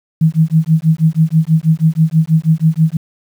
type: tone with tremolo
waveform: sine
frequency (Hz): 160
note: D#3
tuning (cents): +49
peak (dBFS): -5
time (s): 0.21-2.97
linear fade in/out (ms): 5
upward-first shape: sine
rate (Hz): 6.2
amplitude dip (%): 100
effects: 7-bit